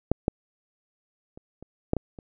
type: clicks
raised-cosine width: 2 ms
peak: -7 / -8 / -30 / -29 / -8 / -14 / -28 dBFS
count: 7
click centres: 0.116 / 0.281 / 1.375 / 1.626 / 1.934 / 1.967 / 2.188 s
effects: none